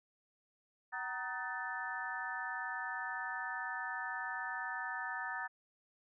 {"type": "harmonic tone with a mistuned harmonic", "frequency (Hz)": 251.5, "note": "B3", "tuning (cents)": 32, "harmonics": [3, 4, 5, 6, 7], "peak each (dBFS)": [-46, -44, -46, -45, -41], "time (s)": [0.92, 5.48], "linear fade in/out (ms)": 20, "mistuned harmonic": 4, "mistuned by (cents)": -120, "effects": []}